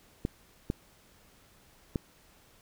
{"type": "clicks", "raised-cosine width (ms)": 3, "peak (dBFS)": -16, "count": 3, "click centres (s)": [0.251, 0.701, 1.958], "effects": ["pink hiss -61 dBFS RMS until 2.61 s"]}